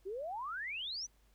sine exponential sweep, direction up, 361.9 to 6170 Hz, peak -38 dBFS, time 0.05-1.07 s, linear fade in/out 20 ms, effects added 50 Hz sine -66 dBFS peak until 1.34 s + pink hiss -73 dBFS RMS until 1.34 s

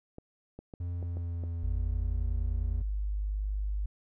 clicks, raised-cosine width 2 ms, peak -30 dBFS, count 6, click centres 0.184 / 0.59 / 0.738 / 1.027 / 1.17 / 1.437 s
triangle tone with pitch glide, 87.31 to 80.53 Hz, F2 to E2, 0 to -40 cents, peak -30 dBFS, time 0.8-2.82 s, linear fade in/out 5 ms, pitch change -140 cents, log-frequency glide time 0.91-2.38 s
sine tone, 50.7 Hz, G#1, 41 cents flat, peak -29 dBFS, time 1.63-3.86 s, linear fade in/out 5 ms
effects none

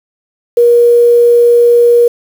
sine tone with quantisation, 476.1 Hz, A#4, 37 cents sharp, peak -3 dBFS, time 0.57-2.08 s, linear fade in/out 5 ms, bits 5, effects none

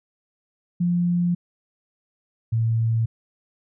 sine tone pair in turn, 174.9 / 113.62 Hz, F3 / A#2, +3 / -44 cents, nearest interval perfect fifth, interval 747 cents, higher first, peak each -18 dBFS, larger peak neither, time 0.8-1.35 / 2.52-3.06 s, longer first, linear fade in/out 10 ms, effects none

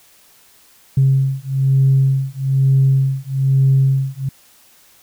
sine beating tone pair, 134.2 / 135.3 Hz, C3 / C#3, +44 / -42 cents, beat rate 1.1 Hz, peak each -14 dBFS, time 0.97-4.29 s, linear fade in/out 5 ms, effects tanh soft clip ceiling -5 dBFS + white hiss -50 dBFS RMS until 5.02 s

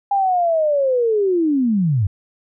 sine linear sweep, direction down, 811 to 89.6 Hz, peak -14 dBFS, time 0.11-2.07 s, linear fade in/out 5 ms, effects none

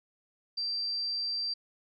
sine tone, 4699 Hz, D8, in tune, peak -30 dBFS, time 0.57-1.54 s, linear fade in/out 10 ms, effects none

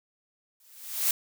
blue noise with exponential growth, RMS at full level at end -22 dBFS, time 0.6-1.11 s, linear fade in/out 2 ms, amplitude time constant 110 ms, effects none

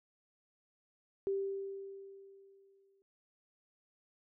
sine tone with exponential decay, 392 Hz, G4, in tune, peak -30 dBFS, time 1.27-3.02 s, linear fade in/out 0 ms, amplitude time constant 380 ms, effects none

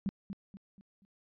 sine tone with echo, 196 Hz, G3, in tune, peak -29 dBFS, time 0.06-0.09 s, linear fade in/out 0 ms, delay 240 ms, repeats 4, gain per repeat -8 dB, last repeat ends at 1.05 s, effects resampled to 11025 Hz

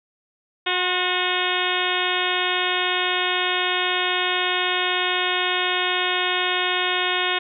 harmonic tone with a mistuned harmonic, 363.9 Hz, F#4, 29 cents flat, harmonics 1 / 2 / 3 / 4 / 5 / 6 / 7 / 8 / 9 / 10, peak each -29 / -29 / -29 / -29 / -29 / -29 / -29 / -29 / -29 / -29 dBFS, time 0.66-7.39 s, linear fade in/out 10 ms, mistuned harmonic 3, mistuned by -35 cents, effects none

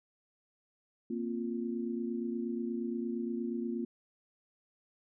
sine chord, Bb suspended second, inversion none, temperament equal, 233.1 / 261.6 / 349.2 Hz, Bb3 / C4 / F4, 0 / 0 / 0 cents, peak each -35 / -40 / -38 dBFS, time 1.1-3.85 s, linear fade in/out 5 ms, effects none

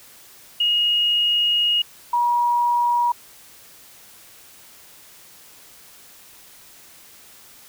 sine tone pair in turn, 2872 / 958.4 Hz, F7 / A#5, +48 / +48 cents, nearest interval octave + perfect fifth, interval 1900 cents, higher first, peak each -16 dBFS, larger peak neither, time 0.6-1.82 / 2.13-3.12 s, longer first, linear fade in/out 5 ms, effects white hiss -47 dBFS RMS until 7.68 s

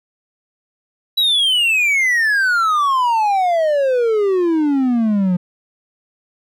triangle exponential sweep, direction down, 3951 to 174.9 Hz, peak -11 dBFS, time 1.17-5.37 s, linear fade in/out 10 ms, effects none

